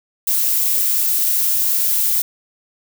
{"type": "noise", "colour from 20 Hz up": "violet", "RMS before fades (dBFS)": -17, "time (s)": [0.27, 2.22], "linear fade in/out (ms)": 5, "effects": []}